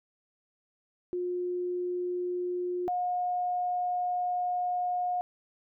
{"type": "tone pair in turn", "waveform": "sine", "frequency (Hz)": [357.5, 718.9], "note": ["F4", "F5"], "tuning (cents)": [41, 50], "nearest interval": "octave", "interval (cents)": 1209, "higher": "second", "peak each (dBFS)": [-29, -27], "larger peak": "second", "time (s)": [[1.13, 2.88], [2.88, 5.21]], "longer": "second", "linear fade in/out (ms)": 0, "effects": []}